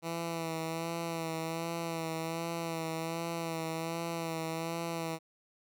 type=tone with vibrato; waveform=10% pulse; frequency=164.81 Hz; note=E3; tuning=in tune; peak=-26 dBFS; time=0.02-5.19 s; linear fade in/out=50 ms; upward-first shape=sine; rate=1.3 Hz; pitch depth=33 cents each way; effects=none